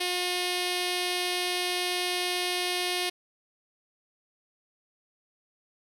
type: tone with notch filter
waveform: 5% pulse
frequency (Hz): 359.1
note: F4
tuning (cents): +48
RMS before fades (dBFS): -29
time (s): 0-3.1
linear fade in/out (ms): 10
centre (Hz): 1300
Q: 0.98
effects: low-pass 11000 Hz 12 dB/octave + 9-bit